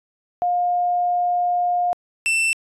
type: tone pair in turn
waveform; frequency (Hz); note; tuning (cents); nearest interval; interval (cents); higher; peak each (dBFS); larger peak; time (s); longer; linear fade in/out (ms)
sine / 45% pulse; 710 / 2675; F5 / E7; +28 / +25; octave + major seventh; 2297; second; -17; neither; 0.42-1.93 / 2.26-2.53; first; 0
effects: resampled to 24000 Hz